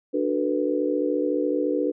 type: chord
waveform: sine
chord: B minor seventh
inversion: first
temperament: just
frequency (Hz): 296.3 / 370.4 / 444.5 / 493.9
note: D4 / F#4 / A4 / B4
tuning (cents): +15 / +2 / +18 / 0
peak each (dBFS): -25 / -28 / -29 / -26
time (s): 0.13-1.92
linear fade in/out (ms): 20
effects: none